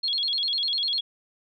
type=tone with vibrato; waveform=sine; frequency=3764 Hz; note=A#7; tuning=16 cents sharp; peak=-23 dBFS; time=0.03-1.01 s; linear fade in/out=10 ms; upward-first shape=square; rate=10 Hz; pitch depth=210 cents each way; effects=none